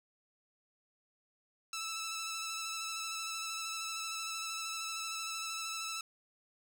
10% pulse tone with vibrato, 1317 Hz, E6, 2 cents flat, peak -29 dBFS, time 1.73-6.01 s, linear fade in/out 2 ms, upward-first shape square, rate 13 Hz, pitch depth 14 cents each way, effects none

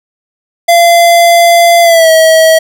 square tone with pitch glide, 685 to 642.8 Hz, F5 to E5, -34 to -44 cents, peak -3 dBFS, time 0.68-2.59 s, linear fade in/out 10 ms, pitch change -110 cents, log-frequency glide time 1.82-2.1 s, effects none

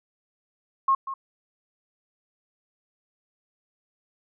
sine tone with echo, 1079 Hz, C#6, 47 cents flat, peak -17 dBFS, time 0.88-0.95 s, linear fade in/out 5 ms, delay 190 ms, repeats 1, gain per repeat -12 dB, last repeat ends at 1.14 s, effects none

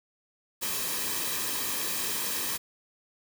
white noise with comb filter, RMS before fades -31 dBFS, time 0.61-2.58 s, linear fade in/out 20 ms, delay 1.4 ms, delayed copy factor -0.55, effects none

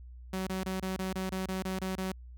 sawtooth tone bursts, 188.2 Hz, F#3, 30 cents sharp, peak -28 dBFS, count 11, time 0.33-2.12 s, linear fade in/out 5 ms, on 140 ms, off 25 ms, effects added 61 Hz sine -45 dBFS peak until 2.37 s

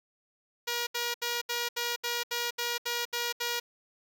5% pulse tone bursts, 477.2 Hz, A#4, 41 cents sharp, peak -18 dBFS, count 11, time 0.67-3.6 s, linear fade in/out 10 ms, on 200 ms, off 73 ms, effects none

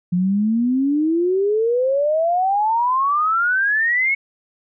sine exponential sweep, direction up, 173.8 to 2217 Hz, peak -15 dBFS, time 0.12-4.15 s, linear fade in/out 10 ms, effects none

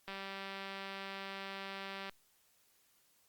click train, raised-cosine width 0.3 ms, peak -28 dBFS, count 394, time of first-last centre 0.08-2.095 s, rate 195 Hz, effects white hiss -71 dBFS RMS until 3.28 s + Opus 48 kbps

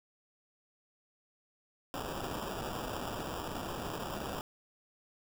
violet noise with sample-and-hold, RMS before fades -39 dBFS, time 1.94-4.41 s, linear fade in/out 0 ms, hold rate 2100 Hz, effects none

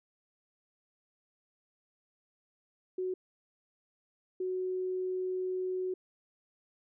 sine tone bursts at uneven times, 370 Hz, F#4, in tune, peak -31 dBFS, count 2, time 2.98-3.14 / 4.4-5.94 s, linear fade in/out 5 ms, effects none

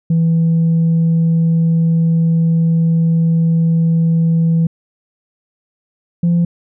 sine tone pair in turn, 164.81 / 171.48 Hz, E3 / F3, 0 / -31 cents, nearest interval minor second, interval 69 cents, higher second, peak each -8 / -8 dBFS, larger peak neither, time 0.1-4.67 / 6.23-6.45 s, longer first, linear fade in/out 5 ms, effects tanh soft clip ceiling -8 dBFS

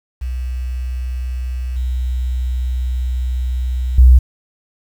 sine tone with level steps, 62.7 Hz, B1, 27 cents sharp, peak -19 / -16 / -3 dBFS, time 0.21-4.19 s, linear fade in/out 10 ms, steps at 1.76 / 3.98 s, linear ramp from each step 5 ms, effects 7-bit

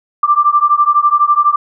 sine beating tone pair, 1174.7 / 1186.7 Hz, D6 / D6, 0 / +18 cents, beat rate 12 Hz, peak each -11 / -11 dBFS, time 0.23-1.56 s, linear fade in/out 5 ms, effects none

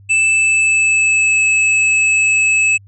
square tone with pitch glide, 2637 to 2599 Hz, E7 to E7, 0 to -25 cents, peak -11 dBFS, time 0.09-2.78 s, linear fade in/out 20 ms, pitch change -25 cents, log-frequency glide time 0.26-1.45 s, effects added 99 Hz sine -40 dBFS peak until 2.87 s + resampled to 22050 Hz

